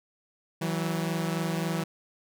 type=tone pair together; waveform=sawtooth; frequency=163.5 / 187.15 Hz; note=E3 / F#3; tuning=-14 / +20 cents; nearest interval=major second; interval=234 cents; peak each=-25 / -28 dBFS; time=0.61-1.84 s; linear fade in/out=10 ms; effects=none

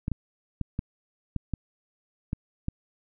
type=clicks; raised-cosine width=5 ms; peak=-16 dBFS; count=8; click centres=0.081 / 0.117 / 0.613 / 0.791 / 1.363 / 1.537 / 2.331 / 2.684 s; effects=none

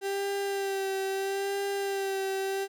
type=tone with vibrato; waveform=35% pulse; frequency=392 Hz; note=G4; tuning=in tune; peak=-27 dBFS; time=0.01-2.68 s; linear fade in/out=50 ms; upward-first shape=sine; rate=0.76 Hz; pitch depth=28 cents each way; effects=none

